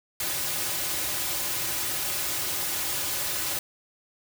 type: noise with comb filter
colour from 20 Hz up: white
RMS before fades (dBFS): -29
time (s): 0.2-3.59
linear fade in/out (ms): 2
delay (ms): 4.4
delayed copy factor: -0.75
effects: none